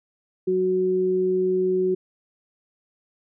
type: tone pair together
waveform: sine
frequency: 185.34 / 370 Hz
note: F#3 / F#4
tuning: +3 / 0 cents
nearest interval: octave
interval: 1197 cents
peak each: -29 / -19 dBFS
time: 0.47-1.95 s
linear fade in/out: 10 ms
effects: none